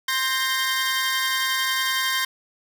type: tone cluster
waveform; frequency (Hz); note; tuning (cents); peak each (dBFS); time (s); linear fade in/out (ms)
20% pulse; 1049 / 1579 / 1846; C6 / G6 / A#6; +4 / +12 / -17; -21; 0.08-2.25; 5
effects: none